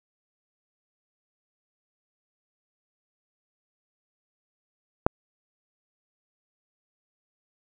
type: click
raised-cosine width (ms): 1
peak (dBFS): -3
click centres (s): 5.065
effects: none